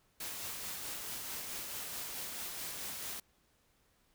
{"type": "noise with tremolo", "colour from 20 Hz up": "white", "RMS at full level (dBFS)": -41, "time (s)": [0.2, 3.2], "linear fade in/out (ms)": 5, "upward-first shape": "sine", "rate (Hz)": 4.6, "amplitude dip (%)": 25, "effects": ["pink hiss -72 dBFS RMS until 4.14 s"]}